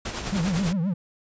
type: noise with tremolo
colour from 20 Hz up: pink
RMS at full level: -29 dBFS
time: 0.05-0.73 s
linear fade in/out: 5 ms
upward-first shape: triangle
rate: 10 Hz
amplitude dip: 60%
type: tone with vibrato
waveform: triangle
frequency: 180 Hz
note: F#3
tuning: 47 cents flat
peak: -20 dBFS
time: 0.32-0.94 s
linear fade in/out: 10 ms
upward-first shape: triangle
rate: 7.6 Hz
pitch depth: 250 cents each way
effects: resampled to 16000 Hz